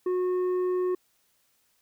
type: tone with tanh clipping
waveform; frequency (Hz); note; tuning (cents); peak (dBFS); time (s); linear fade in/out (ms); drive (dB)
sine; 364.5; F#4; -26; -25; 0.06-0.95; 5; 6
effects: white hiss -69 dBFS RMS until 1.81 s